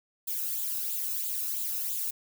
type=noise with flanger; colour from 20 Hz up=violet; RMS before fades=-32 dBFS; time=0.27-2.11 s; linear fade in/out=10 ms; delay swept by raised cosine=0.26 to 0.79 ms; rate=3 Hz; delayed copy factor=+0.6; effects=none